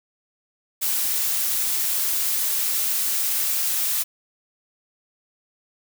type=noise; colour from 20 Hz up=blue; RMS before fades=-23 dBFS; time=0.81-4.04 s; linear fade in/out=20 ms; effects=none